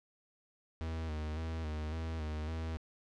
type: tone with vibrato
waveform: 45% pulse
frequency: 78.8 Hz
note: D#2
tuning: 23 cents sharp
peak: -36 dBFS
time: 0.81-2.77 s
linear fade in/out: 0 ms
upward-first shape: square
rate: 1.8 Hz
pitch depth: 42 cents each way
effects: low-pass 5000 Hz 12 dB/octave